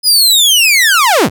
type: linear sweep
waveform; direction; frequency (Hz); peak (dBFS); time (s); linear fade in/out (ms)
sawtooth; down; 5060 to 51.4; -3; 0.03-1.3; 50
effects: none